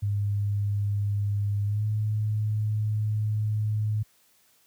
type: tone with pitch glide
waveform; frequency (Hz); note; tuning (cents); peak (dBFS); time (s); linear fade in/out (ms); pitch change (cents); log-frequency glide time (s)
sine; 101.9 to 106.9; G#2 to A2; -32 to -49; -23; 0.02-4.03; 10; +83; 1.65-1.85
effects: white hiss -63 dBFS RMS until 4.66 s + high-pass 60 Hz 12 dB/octave